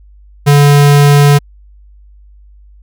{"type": "tone", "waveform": "square", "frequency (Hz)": 144, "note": "D3", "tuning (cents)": -34, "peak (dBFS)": -4, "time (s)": [0.46, 1.39], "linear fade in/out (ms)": 20, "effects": ["added 50 Hz sine -37 dBFS peak until 2.82 s"]}